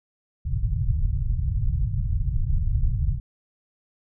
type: low-pass noise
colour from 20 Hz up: pink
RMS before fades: -23 dBFS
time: 0.45-3.2 s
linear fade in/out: 5 ms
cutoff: 140 Hz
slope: 48 dB/octave
effects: none